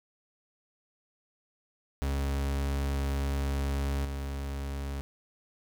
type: tone with level steps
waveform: 40% pulse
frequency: 69.3 Hz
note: C#2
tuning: in tune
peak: -27 / -32 dBFS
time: 2.02-5.01 s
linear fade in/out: 0 ms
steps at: 4.05 s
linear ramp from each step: 2 ms
effects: none